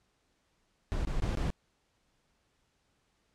brown noise bursts, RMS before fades -31 dBFS, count 4, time 0.92-1.503 s, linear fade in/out 0 ms, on 130 ms, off 21 ms, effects pink hiss -74 dBFS RMS until 3.34 s + low-pass 8000 Hz 12 dB/octave

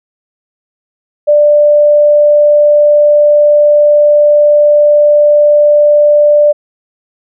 sine tone, 591 Hz, D5, 11 cents sharp, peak -3 dBFS, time 1.27-6.53 s, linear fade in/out 20 ms, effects none

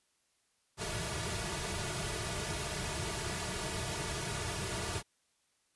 pink noise with comb filter, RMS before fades -37 dBFS, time 0.77-5.03 s, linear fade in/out 50 ms, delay 3.8 ms, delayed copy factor -1, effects white hiss -75 dBFS RMS until 5.75 s + resampled to 24000 Hz

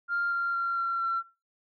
sine tone with pitch steps, 1396.9 / 1386.4 / 1376.1 / 1365.8 / 1355.6 Hz, F6 / F6 / F6 / F6 / E6, 0 / -13 / -26 / -39 / +48 cents, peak -25 dBFS, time 0.08-1.23 s, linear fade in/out 50 ms, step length 230 ms, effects noise-tail reverb RT60 0.3 s tail -20 dB re dry + tanh soft clip ceiling -21 dBFS

